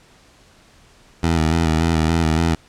15% pulse tone with vibrato, 81.1 Hz, E2, 28 cents flat, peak -9 dBFS, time 1.23-2.55 s, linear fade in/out 5 ms, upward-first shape square, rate 3.5 Hz, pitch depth 41 cents each way, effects pink hiss -51 dBFS RMS until 2.68 s + low-pass 8000 Hz 12 dB/octave

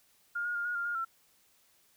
sine tone with pitch steps, 1412 / 1436 / 1406 / 1442 / 1396 / 1419 / 1350 Hz, F6 / F6 / F6 / F#6 / F6 / F6 / E6, +19 / +48 / +11 / -45 / -1 / +27 / +41 cents, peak -31 dBFS, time 0.35-1.05 s, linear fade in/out 10 ms, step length 100 ms, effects white hiss -67 dBFS RMS until 1.96 s

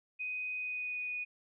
sine tone with pitch glide, 2500 to 2476 Hz, D#7 to D#7, +8 to -9 cents, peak -35 dBFS, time 0.19-1.25 s, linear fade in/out 20 ms, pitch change -17 cents, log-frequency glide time 0.57-1.02 s, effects none

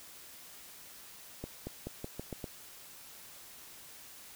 accelerating click train, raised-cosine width 2 ms, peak -25 dBFS, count 7, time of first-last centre 1.44-2.442 s, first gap 230 ms, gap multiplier 0.87, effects white hiss -52 dBFS RMS until 4.35 s

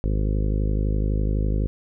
harmonic tone, 51.91 Hz, G#1, in tune, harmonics 1 / 2 / 3 / 4 / 5 / 6 / 7 / 8 / 9 / 10, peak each -21 / -27 / -31 / -33 / -35 / -37 / -38 / -39 / -40 / -41 dBFS, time 0.04-1.67 s, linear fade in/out 0 ms, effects none

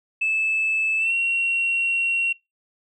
sine tone with pitch glide, 2620 to 2738 Hz, E7 to F7, -11 to -35 cents, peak -18 dBFS, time 0.21-2.33 s, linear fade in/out 10 ms, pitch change +76 cents, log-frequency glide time 0.98-1.13 s, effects noise-tail reverb RT60 0.2 s tail -22 dB re dry + tanh soft clip ceiling -15 dBFS

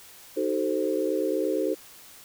sine chord, D# diminished seventh, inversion none, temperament equal with one note detuned, 311.1 / 379.7 / 440 / 523.3 Hz, D#4 / F#4 / A4 / C5, 0 / +45 / 0 / 0 cents, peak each -29 dBFS, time 0.36-1.75 s, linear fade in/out 20 ms, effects white hiss -49 dBFS RMS until 2.24 s

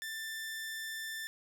sawtooth tone, 1775 Hz, A6, 15 cents sharp, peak -35 dBFS, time 0.02-1.27 s, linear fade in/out 0 ms, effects none

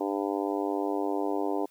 harmonic tone, 99.7 Hz, G2, 30 cents sharp, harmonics 3 / 4 / 5 / 6 / 7 / 8 / 9 / 10, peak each -31 / -32 / -36 / -39 / -36 / -39 / -38 / -44 dBFS, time 0-1.66 s, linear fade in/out 10 ms, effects white hiss -63 dBFS RMS until 1.7 s

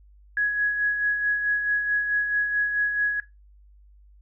sine tone with tremolo, 1672 Hz, G#6, 11 cents sharp, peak -19 dBFS, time 0.37-3.2 s, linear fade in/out 2 ms, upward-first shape sine, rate 4.6 Hz, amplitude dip 50%, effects noise-tail reverb RT60 0.2 s tail -17 dB re dry + added 50 Hz sine -50 dBFS peak until 4.21 s

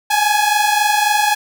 sawtooth tone pair together, 826 / 849.7 Hz, G#5 / G#5, -10 / +39 cents, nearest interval unison, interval 49 cents, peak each -12 dBFS, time 0.1-1.35 s, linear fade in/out 10 ms, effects none

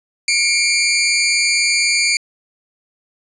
20% pulse tone pair together, 2184 / 2364 Hz, C#7 / D7, -26 / +11 cents, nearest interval minor second, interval 137 cents, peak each -13 / -10 dBFS, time 0.28-2.17 s, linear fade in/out 2 ms, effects resampled to 24000 Hz

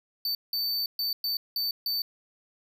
square tone bursts at uneven times, 4557 Hz, C#8, 47 cents sharp, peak -27 dBFS, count 6, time 0.25-0.35 / 0.53-0.86 / 0.99-1.13 / 1.24-1.37 / 1.56-1.71 / 1.86-2.02 s, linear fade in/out 2 ms, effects none

